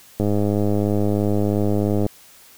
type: click train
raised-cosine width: 2 ms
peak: -8 dBFS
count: 193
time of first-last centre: 0.2-2.064 s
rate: 103 Hz
effects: white hiss -48 dBFS RMS until 2.57 s